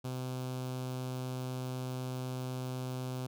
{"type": "tone with notch filter", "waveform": "sawtooth", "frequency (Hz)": 128, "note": "C3", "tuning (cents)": -38, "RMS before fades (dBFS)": -38, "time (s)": [0.04, 3.27], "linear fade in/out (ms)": 10, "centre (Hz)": 1900, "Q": 1.5, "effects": []}